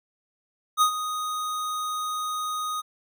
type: tone with ADSR envelope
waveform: square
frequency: 1244.5 Hz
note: D#6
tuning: in tune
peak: -16 dBFS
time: 0.77-2.82 s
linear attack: 46 ms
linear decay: 89 ms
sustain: -12 dB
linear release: 24 ms
effects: none